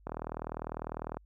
click train, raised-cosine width 1 ms, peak -22 dBFS, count 45, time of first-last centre 0.07-1.17 s, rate 40 Hz, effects added 50 Hz sine -57 dBFS peak until 1.25 s

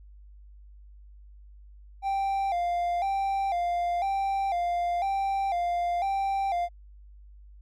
triangle tone with vibrato, 740 Hz, F#5, in tune, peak -23 dBFS, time 2.02-6.69 s, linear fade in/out 50 ms, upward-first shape square, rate 1 Hz, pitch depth 100 cents each way, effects added 50 Hz sine -47 dBFS peak until 7.61 s

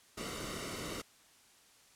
pink noise with comb filter, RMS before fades -41 dBFS, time 0.17-1.02 s, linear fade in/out 10 ms, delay 1.2 ms, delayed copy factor -0.65, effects white hiss -63 dBFS RMS until 1.95 s + low-pass 10000 Hz 12 dB/octave

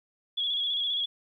sine tone with vibrato, 3363 Hz, G#7, 21 cents sharp, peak -26 dBFS, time 0.37-1.06 s, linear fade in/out 10 ms, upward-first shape square, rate 15 Hz, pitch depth 37 cents each way, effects 11-bit

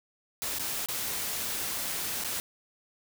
white noise with dropouts, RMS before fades -33 dBFS, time 0.42-2.4 s, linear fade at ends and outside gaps 0 ms, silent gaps 0.586-0.595 / 0.86-0.886 / 2.238-2.246 s, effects none

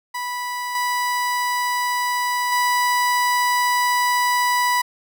30% pulse tone with level steps, 984 Hz, B5, 7 cents flat, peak -22 / -17 / -14 dBFS, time 0.14-4.82 s, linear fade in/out 10 ms, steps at 0.75 / 2.52 s, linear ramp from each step 2 ms, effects none

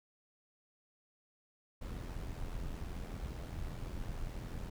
brown noise with amplitude modulation, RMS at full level -39 dBFS, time 1.81-4.7 s, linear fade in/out 10 ms, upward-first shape sine, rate 85 Hz, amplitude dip 55%, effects none

